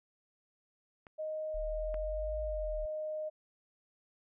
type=clicks; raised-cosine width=0.5 ms; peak=-36 / -32 dBFS; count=2; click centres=1.068 / 1.943 s
type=tone with pitch glide; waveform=sine; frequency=622.3 to 617.6 Hz; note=D#5 to D#5; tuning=0 to -13 cents; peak=-35 dBFS; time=1.18-3.3 s; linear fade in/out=20 ms; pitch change=-13 cents; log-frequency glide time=1.5-2.39 s
type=exponential two-way sweep; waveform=sine; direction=up then down; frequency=34.88 to 55.5 to 35.21 Hz; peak=-37 dBFS; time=1.54-2.86 s; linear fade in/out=10 ms; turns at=2.42 s
effects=none